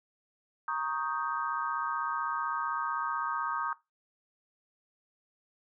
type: chord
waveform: sine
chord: Eb dominant seventh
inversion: second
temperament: equal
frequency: 932.3 / 1108.7 / 1244.5 / 1568 Hz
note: Bb5 / Db6 / Eb6 / G6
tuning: 0 / 0 / 0 / 0 cents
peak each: -36 / -36 / -34 / -38 dBFS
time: 0.68-3.73 s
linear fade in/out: 2 ms
effects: noise-tail reverb RT60 0.2 s tail -18 dB re dry